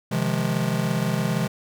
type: chord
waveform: square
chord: F minor seventh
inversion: second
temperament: just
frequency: 130.96 / 157.15 / 174.61 / 209.5 Hz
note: C3 / Eb3 / F3 / Ab3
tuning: +2 / +18 / 0 / +15 cents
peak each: -28 dBFS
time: 0.11-1.48 s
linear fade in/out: 10 ms
effects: none